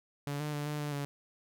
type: tone with pitch steps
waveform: sawtooth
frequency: 143.4 / 149.8 / 146.4 / 149.2 / 147.3 / 142.6 Hz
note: D3 / D3 / D3 / D3 / D3 / C#3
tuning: -41 / +35 / -5 / +28 / +6 / +49 cents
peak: -30 dBFS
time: 0.27-1.05 s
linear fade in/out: 0 ms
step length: 130 ms
effects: none